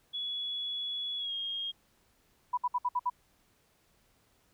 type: tone with pitch glide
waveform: sine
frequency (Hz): 3387 to 3245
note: G#7 to G#7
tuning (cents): +33 to -41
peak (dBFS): -33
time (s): 0.13-1.72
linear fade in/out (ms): 20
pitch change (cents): -74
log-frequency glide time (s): 1.18-1.33
type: tone bursts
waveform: sine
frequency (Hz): 986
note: B5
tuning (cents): -3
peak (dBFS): -26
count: 6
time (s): 2.53-3.1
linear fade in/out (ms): 10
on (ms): 45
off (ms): 60
effects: pink hiss -69 dBFS RMS until 4.53 s